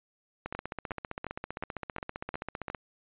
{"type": "two click trains", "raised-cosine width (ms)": 0.5, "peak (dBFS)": [-20, -20], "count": [36, 7], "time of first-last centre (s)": [[0.46, 2.748], [0.55, 2.701]], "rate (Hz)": [15.3, 2.79], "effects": ["resampled to 8000 Hz"]}